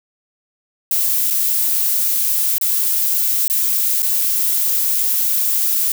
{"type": "noise with dropouts", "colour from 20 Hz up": "violet", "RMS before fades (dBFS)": -17, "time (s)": [0.91, 5.92], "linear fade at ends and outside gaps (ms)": 2, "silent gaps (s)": [[1.303, 1.307], [2.582, 2.612], [3.48, 3.499], [4.022, 4.028]], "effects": []}